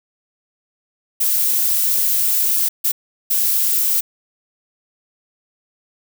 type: noise bursts at uneven times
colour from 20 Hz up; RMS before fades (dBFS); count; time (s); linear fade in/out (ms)
violet; -17; 3; 1.2-2.69 / 2.84-2.92 / 3.3-4.01; 10
effects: none